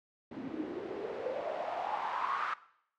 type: noise with band-pass filter sweep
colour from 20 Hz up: white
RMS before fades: -37 dBFS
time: 0.31-2.54 s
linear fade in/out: 5 ms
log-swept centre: 250 to 1300 Hz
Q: 6.2
effects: noise-tail reverb RT60 0.7 s tail -18 dB re dry + low-pass 3000 Hz 12 dB/octave